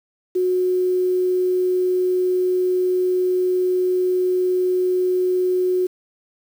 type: tone with quantisation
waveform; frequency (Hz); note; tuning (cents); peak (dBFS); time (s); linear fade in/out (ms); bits
sine; 365.8; F#4; -20; -16; 0.35-5.87; 10; 7
effects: none